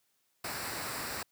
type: noise with comb filter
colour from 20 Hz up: pink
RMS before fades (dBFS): -38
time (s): 0.44-1.23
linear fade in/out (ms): 5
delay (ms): 0.31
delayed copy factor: -0.6
effects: white hiss -75 dBFS RMS until 1.31 s + high-pass 80 Hz 12 dB/octave